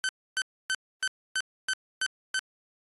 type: tone bursts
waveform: sawtooth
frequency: 1532 Hz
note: G6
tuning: 40 cents flat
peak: -22 dBFS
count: 8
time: 0.04-2.392 s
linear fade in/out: 0 ms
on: 49 ms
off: 280 ms
effects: AAC 32 kbps